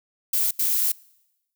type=noise bursts at uneven times; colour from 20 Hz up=violet; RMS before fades=-22 dBFS; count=2; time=0.33-0.51 / 0.59-0.92 s; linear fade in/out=5 ms; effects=noise-tail reverb RT60 1.0 s tail -25 dB re dry